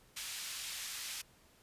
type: band-pass noise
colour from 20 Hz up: pink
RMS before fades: -43 dBFS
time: 0.16-1.22 s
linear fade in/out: 10 ms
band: 2500 to 12000 Hz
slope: 12 dB/octave
effects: pink hiss -65 dBFS RMS until 1.62 s + resampled to 32000 Hz